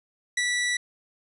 sawtooth tone with ADSR envelope, 1957 Hz, B6, 16 cents flat, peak -18 dBFS, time 0.37-0.77 s, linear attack 6 ms, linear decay 41 ms, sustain -2 dB, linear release 5 ms, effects resampled to 24000 Hz + 10-bit

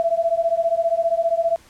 sine beating tone pair, 661 / 676 Hz, E5 / E5, +5 / +43 cents, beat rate 15 Hz, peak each -20 dBFS, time 0-1.56 s, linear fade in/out 0 ms, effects pink hiss -51 dBFS RMS until 1.69 s + low-pass 11000 Hz 12 dB/octave

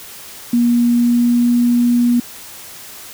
sine tone with pitch glide, 238.8 to 240.7 Hz, A#3 to B3, +42 to -44 cents, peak -10 dBFS, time 0.53-2.2 s, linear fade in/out 5 ms, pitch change +14 cents, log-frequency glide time 0.84-1.64 s, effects white hiss -35 dBFS RMS until 3.13 s

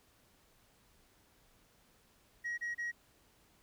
sine tone bursts, 1899 Hz, A#6, 32 cents sharp, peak -33 dBFS, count 3, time 2.44-2.918 s, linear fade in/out 20 ms, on 140 ms, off 29 ms, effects tanh soft clip ceiling -34 dBFS + pink hiss -68 dBFS RMS until 3.62 s

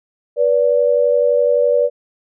sine tone pair together, 487.2 / 579 Hz, B4 / D5, -24 / -25 cents, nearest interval minor third, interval 299 cents, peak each -14 dBFS, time 0.36-1.9 s, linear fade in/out 50 ms, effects none

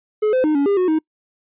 triangle tone with pitch steps, 426.4 / 514 / 306.9 / 282.4 / 402.1 / 366 / 314.5 Hz, G#4 / C5 / D#4 / C#4 / G4 / F#4 / D#4, +46 / -31 / -24 / +32 / +44 / -19 / +19 cents, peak -12 dBFS, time 0.22-0.99 s, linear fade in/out 10 ms, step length 110 ms, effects noise-tail reverb RT60 0.1 s tail -26 dB re dry + resampled to 8000 Hz

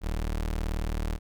30% pulse tone, 38.51 Hz, D#1, 17 cents flat, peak -25 dBFS, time 0.01-1.19 s, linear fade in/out 50 ms, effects none

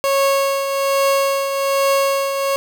30% pulse tone with tremolo, 550 Hz, C#5, 14 cents flat, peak -10 dBFS, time 0.04-2.56 s, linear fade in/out 0 ms, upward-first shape triangle, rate 1.2 Hz, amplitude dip 55%, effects none

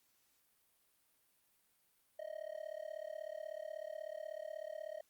triangle tone with amplitude modulation, 625 Hz, D#5, 8 cents sharp, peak -37 dBFS, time 2.19-5.01 s, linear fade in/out 5 ms, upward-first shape sine, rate 36.3 Hz, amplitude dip 100%, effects white hiss -75 dBFS RMS until 5.09 s + Opus 48 kbps

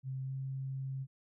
sine tone with pitch glide, 132.2 to 133.89 Hz, C3 to C3, +18 to +40 cents, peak -36 dBFS, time 0.03-1.07 s, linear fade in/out 50 ms, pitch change +22 cents, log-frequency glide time 0.23-0.33 s, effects none

